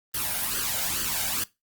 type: noise with flanger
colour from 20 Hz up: white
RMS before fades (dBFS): -28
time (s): 0.14-1.44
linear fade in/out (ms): 5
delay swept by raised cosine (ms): 0.64 to 1.36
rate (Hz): 2.3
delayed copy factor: +0.65
effects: noise-tail reverb RT60 0.2 s tail -19 dB re dry + Opus 32 kbps